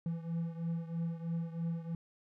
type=beating tone pair; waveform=triangle; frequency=166 / 169.1 Hz; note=E3 / E3; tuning=+12 / +44 cents; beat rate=3.1 Hz; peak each=-34 / -38 dBFS; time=0.06-1.95 s; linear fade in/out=2 ms; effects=none